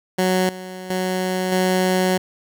15% pulse tone with level steps, 185 Hz, F#3, in tune, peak -10 / -25 / -14 / -10 dBFS, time 0.18-2.18 s, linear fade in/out 10 ms, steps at 0.49 / 0.9 / 1.52 s, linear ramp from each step 2 ms, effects none

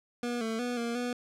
25% pulse tone with pitch steps, 241.1 / 223.6 / 244.6 / 234.5 / 244.7 Hz, B3 / A3 / B3 / A#3 / B3, -41 / +28 / -16 / +11 / -16 cents, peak -27 dBFS, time 0.23-1.13 s, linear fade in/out 2 ms, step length 180 ms, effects low-pass 9000 Hz 12 dB/octave

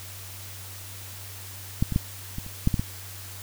clicks, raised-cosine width 5 ms, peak -9 / -15 / -9 / -19 / -27 / -7 / -11 / -13 dBFS, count 8, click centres 1.825 / 1.923 / 1.961 / 2.384 / 2.464 / 2.674 / 2.742 / 2.795 s, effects added 96 Hz sine -42 dBFS peak until 3.42 s + white hiss -42 dBFS RMS until 3.42 s

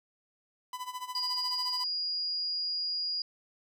45% pulse tone with tremolo, 1000 Hz, B5, 21 cents sharp, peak -34 dBFS, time 0.73-1.84 s, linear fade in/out 2 ms, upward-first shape sine, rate 14 Hz, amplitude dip 80%
sine tone, 4864 Hz, D#8, 40 cents flat, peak -30 dBFS, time 1.15-3.22 s, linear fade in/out 2 ms
effects none

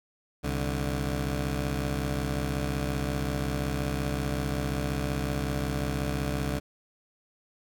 15% pulse tone pair together, 65.5 / 146.36 Hz, C2 / D3, +2 / -6 cents, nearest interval octave + major second, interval 1392 cents, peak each -23 / -26 dBFS, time 0.43-6.6 s, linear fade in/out 20 ms, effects none

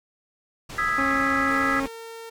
pink low-pass noise, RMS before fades -38 dBFS, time 0.69-1.88 s, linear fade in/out 10 ms, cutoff 8300 Hz, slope 12 dB/octave
sine chord, E major seventh, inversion third, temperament equal, 1244.5 / 1318.5 / 1661.2 / 1975.5 Hz, D#6 / E6 / G#6 / B6, 0 / 0 / 0 / 0 cents, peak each -27 dBFS, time 0.78-1.8 s, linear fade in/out 5 ms
harmonic tone, 272.5 Hz, C#4, 29 cents flat, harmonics 1 / 2 / 3 / 4 / 5 / 6 / 7 / 8 / 9, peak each -26 / -32 / -36 / -36 / -40 / -44 / -43 / -44 / -43 dBFS, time 0.98-1.86 s, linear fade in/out 2 ms
sawtooth tone, 456 Hz, A#4, 38 cents flat, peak -33 dBFS, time 1.5-2.3 s, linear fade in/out 10 ms
effects none

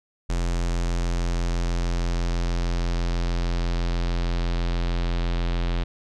square tone with low-pass filter sweep, 43.11 Hz, F1, 22 cents flat, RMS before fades -24 dBFS, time 0.29-5.84 s, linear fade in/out 10 ms, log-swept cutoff 7200 to 3800 Hz, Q 1.8, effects none

